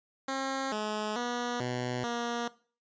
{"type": "tone with pitch steps", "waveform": "10% pulse", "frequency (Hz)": [268.5, 212.8, 242.3, 124.1, 237], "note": ["C4", "G#3", "B3", "B2", "A#3"], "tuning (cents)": [45, 42, -33, 9, 29], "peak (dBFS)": -23, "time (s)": [0.28, 2.48], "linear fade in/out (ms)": 5, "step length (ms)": 440, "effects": ["noise-tail reverb RT60 0.4 s tail -19 dB re dry", "resampled to 16000 Hz"]}